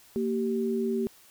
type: tone pair together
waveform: sine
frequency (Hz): 230.3 / 387.4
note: A#3 / G4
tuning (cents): -21 / -20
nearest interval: major sixth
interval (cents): 901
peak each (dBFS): -28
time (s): 0.16-1.07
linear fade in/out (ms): 0
effects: white hiss -56 dBFS RMS until 1.3 s